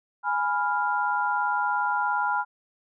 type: chord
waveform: sine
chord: F diminished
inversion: first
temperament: equal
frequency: 830.6 / 987.8 / 1396.9 Hz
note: Ab5 / Cb6 / F6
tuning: 0 / 0 / 0 cents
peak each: -27 dBFS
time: 0.23-2.45 s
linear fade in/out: 50 ms
effects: none